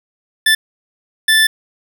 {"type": "tone bursts at uneven times", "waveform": "25% pulse", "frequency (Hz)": 1760, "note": "A6", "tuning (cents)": 0, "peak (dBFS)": -5, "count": 2, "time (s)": [[0.46, 0.55], [1.28, 1.47]], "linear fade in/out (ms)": 5, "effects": []}